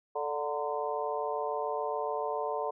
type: harmonic tone with a mistuned harmonic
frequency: 146.83 Hz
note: D3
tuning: in tune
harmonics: 3 / 4 / 5 / 6 / 7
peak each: -35 / -36 / -37 / -38 / -38 dBFS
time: 0.15-2.71 s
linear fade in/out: 10 ms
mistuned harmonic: 6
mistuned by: +76 cents
effects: none